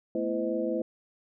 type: tone cluster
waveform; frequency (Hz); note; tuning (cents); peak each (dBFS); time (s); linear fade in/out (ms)
sine; 221.2 / 245.7 / 334.5 / 510 / 629; A3 / B3 / E4 / C5 / D#5; +9 / -9 / +25 / -44 / +19; -34 / -38 / -31 / -31 / -36; 0.15-0.82; 2
effects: none